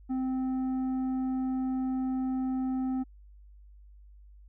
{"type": "tone with tanh clipping", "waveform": "sine", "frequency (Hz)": 259.7, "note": "C4", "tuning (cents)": -13, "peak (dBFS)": -29, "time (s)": [0.09, 3.04], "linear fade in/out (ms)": 20, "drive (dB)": 7, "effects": ["added 50 Hz sine -50 dBFS peak until 4.48 s"]}